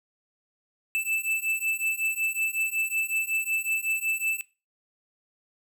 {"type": "beating tone pair", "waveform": "square", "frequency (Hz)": [2637, 2642.4], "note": ["E7", "E7"], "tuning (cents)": [0, 4], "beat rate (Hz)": 5.4, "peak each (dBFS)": [-30, -29], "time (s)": [0.95, 4.41], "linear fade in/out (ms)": 0, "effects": ["noise-tail reverb RT60 0.3 s tail -20 dB re dry"]}